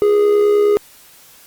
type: tone with amplitude modulation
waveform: triangle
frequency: 413.8 Hz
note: G#4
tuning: 6 cents flat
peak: -6 dBFS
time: 0.02-0.77 s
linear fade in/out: 0 ms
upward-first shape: sine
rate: 69.7 Hz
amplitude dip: 45%
effects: white hiss -45 dBFS RMS until 1.46 s + Opus 32 kbps